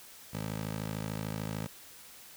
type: tone with high-pass filter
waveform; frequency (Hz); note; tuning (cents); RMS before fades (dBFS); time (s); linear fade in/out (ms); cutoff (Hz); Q
15% pulse; 53.4; G#1; +49; -37; 0.33-1.67; 10; 130; 0.96
effects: white hiss -52 dBFS RMS until 2.36 s